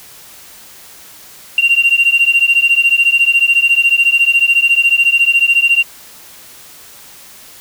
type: beating tone pair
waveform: sine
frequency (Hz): 2760 / 2774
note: F7 / F7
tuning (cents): -21 / -12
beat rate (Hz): 14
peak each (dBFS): -10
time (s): 1.58-5.83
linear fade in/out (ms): 2
effects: tanh soft clip ceiling -3 dBFS + white hiss -38 dBFS RMS until 7.6 s